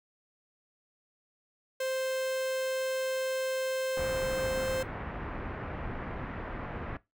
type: tone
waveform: 45% pulse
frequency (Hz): 523.3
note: C5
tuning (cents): 0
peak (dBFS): -30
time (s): 1.8-4.83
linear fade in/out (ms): 5
type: low-pass noise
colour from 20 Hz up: pink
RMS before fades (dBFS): -38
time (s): 3.97-6.97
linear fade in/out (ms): 2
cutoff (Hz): 2000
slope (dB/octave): 24
effects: noise-tail reverb RT60 0.2 s tail -19 dB re dry